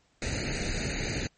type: noise with comb filter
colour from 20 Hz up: pink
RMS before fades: -31 dBFS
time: 0.22-1.27 s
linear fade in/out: 2 ms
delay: 0.46 ms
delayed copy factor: +0.9
effects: pink hiss -68 dBFS RMS until 1.37 s + MP3 32 kbps